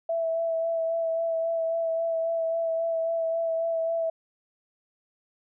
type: tone with vibrato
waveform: sine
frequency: 659.3 Hz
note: E5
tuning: in tune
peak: -24 dBFS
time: 0.09-4.1 s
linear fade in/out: 5 ms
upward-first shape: sine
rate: 3.7 Hz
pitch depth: 18 cents each way
effects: none